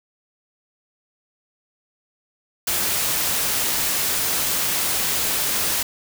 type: noise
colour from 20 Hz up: white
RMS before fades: -22 dBFS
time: 2.67-5.83 s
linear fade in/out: 5 ms
effects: none